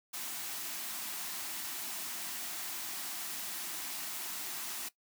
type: band-stop noise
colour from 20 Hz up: white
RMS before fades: -40 dBFS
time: 0.13-4.89 s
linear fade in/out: 10 ms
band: 400 to 610 Hz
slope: 96 dB/octave
effects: noise-tail reverb RT60 0.1 s tail -17 dB re dry + high-pass 200 Hz 12 dB/octave